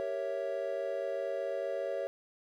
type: chord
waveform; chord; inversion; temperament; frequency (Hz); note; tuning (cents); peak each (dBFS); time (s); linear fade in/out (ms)
triangle; G diminished seventh; none; equal; 392 / 466.2 / 554.4 / 659.3; G4 / Bb4 / Db5 / Fb5; 0 / 0 / 0 / 0; -39 / -39 / -33 / -37; 0-2.07; 0
effects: none